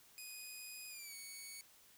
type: tone with pitch glide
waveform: 10% pulse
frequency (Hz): 2489 to 2230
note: D#7 to C#7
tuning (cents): 0 to +10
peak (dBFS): -40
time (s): 0.18-1.61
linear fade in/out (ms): 0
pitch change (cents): -190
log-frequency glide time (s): 0.89-1.15
effects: white hiss -65 dBFS RMS until 1.97 s